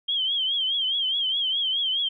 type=tone with vibrato; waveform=sine; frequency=3186 Hz; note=G7; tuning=27 cents sharp; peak=-22 dBFS; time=0.08-2.09 s; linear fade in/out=10 ms; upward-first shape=triangle; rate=4.8 Hz; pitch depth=110 cents each way; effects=none